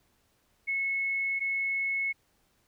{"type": "tone pair in turn", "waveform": "sine", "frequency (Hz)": [2191, 2191], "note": ["C#7", "C#7"], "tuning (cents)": [-21, -21], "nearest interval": "unison", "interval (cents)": 0, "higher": "neither", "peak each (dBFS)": -27, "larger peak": "neither", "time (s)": [[0.67, 1.4], [1.4, 2.13]], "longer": "neither", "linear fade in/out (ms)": 20, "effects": ["pink hiss -70 dBFS RMS until 2.67 s"]}